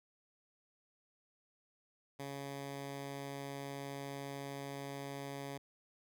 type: tone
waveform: 10% pulse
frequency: 139.5 Hz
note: C#3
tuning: 11 cents sharp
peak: -34 dBFS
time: 2.19-5.58 s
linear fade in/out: 10 ms
effects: none